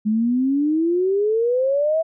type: exponential sweep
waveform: sine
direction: up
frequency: 209.3 to 659.3 Hz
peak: -16 dBFS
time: 0.05-2.03 s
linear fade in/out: 20 ms
effects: none